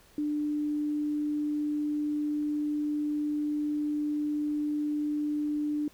sine tone, 297.4 Hz, D4, 22 cents sharp, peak -27 dBFS, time 0.18-5.88 s, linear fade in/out 2 ms, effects pink hiss -59 dBFS RMS until 5.93 s

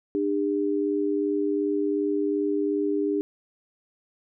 sine tone pair together, 300 / 402.7 Hz, D4 / G4, +37 / +47 cents, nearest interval perfect fourth, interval 510 cents, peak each -25 dBFS, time 0.15-3.21 s, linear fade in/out 0 ms, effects none

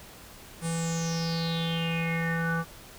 square tone with low-pass filter sweep, 165.7 Hz, E3, 9 cents sharp, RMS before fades -29 dBFS, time 0.61-2.65 s, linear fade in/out 50 ms, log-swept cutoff 9400 to 1300 Hz, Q 8.1, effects pink hiss -48 dBFS RMS until 2.98 s

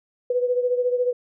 sine beating tone pair, 492.5 / 506.5 Hz, B4 / B4, -5 / +44 cents, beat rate 14 Hz, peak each -20 / -26 dBFS, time 0.3-1.13 s, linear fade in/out 5 ms, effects none

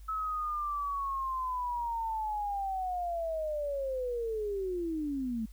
sine linear sweep, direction down, 1300 to 214.6 Hz, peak -31 dBFS, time 0.08-5.46 s, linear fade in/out 10 ms, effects added 50 Hz sine -46 dBFS peak until 5.52 s + white hiss -65 dBFS RMS until 5.52 s

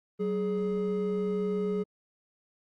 triangle tone pair together, 188.93 / 418.9 Hz, F#3 / G#4, +36 / +15 cents, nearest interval octave + major second, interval 1379 cents, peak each -29 / -27 dBFS, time 0.19-1.84 s, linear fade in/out 20 ms, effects Opus 32 kbps

